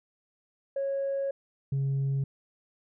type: tone pair in turn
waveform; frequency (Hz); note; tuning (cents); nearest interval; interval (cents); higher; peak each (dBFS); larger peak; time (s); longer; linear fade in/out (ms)
sine; 550 / 137.02; C#5 / C#3; -14 / -20; 2 octaves; 2406; first; -26 / -23; second; 0.76-1.31 / 1.72-2.24; first; 5
effects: tanh soft clip ceiling -24 dBFS